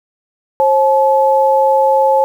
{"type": "tone pair together", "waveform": "sine", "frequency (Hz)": [536.6, 860], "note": ["C5", "A5"], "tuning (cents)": [44, -40], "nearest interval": "minor sixth", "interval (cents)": 816, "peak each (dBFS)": -11, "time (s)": [0.6, 2.24], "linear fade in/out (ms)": 0, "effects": ["7-bit"]}